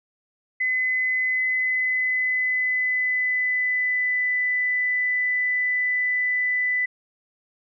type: tone with pitch glide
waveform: sine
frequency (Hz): 2025 to 1994.8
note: B6 to B6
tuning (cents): +43 to +17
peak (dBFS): -20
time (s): 0.6-6.86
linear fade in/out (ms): 10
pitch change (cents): -26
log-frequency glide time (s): 1.29-4.35
effects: none